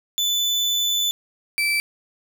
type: tone pair in turn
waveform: 35% pulse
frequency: 3499 / 2325 Hz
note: A7 / D7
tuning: -10 / -18 cents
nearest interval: perfect fifth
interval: 708 cents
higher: first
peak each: -17 dBFS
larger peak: neither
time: 0.18-1.11 / 1.58-1.8 s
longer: first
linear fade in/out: 0 ms
effects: none